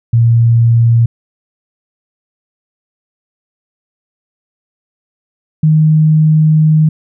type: tone pair in turn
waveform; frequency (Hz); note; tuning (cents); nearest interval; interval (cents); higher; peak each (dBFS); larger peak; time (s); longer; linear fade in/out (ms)
sine; 116.54 / 155.56; A#2 / D#3; 0 / 0; perfect fourth; 500; second; -5; neither; 0.13-1.06 / 5.63-6.89; second; 5
effects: none